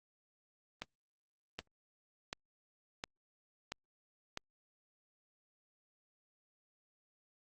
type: accelerating click train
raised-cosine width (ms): 0.2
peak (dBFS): -21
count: 6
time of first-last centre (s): 0.82-4.374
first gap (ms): 770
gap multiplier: 0.96
effects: Opus 24 kbps